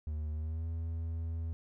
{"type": "tone with pitch glide", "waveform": "triangle", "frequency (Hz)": [76.6, 82.1], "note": ["D#2", "E2"], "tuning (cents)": [-27, -6], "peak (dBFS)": -32, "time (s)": [0.07, 1.53], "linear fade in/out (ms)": 0, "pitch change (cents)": 121, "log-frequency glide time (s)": [0.33, 0.65], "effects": []}